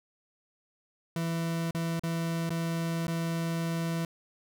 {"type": "tone with dropouts", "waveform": "40% pulse", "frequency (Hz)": 166, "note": "E3", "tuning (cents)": 12, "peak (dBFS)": -28, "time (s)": [1.16, 4.05], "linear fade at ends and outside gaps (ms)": 2, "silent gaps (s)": [[1.709, 1.747], [1.995, 2.035], [2.494, 2.504], [3.07, 3.08]], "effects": []}